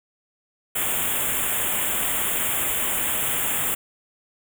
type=band-stop noise; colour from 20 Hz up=white; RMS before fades=-24 dBFS; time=0.75-3.75 s; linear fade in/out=10 ms; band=3500 to 7000 Hz; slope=96 dB/octave; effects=none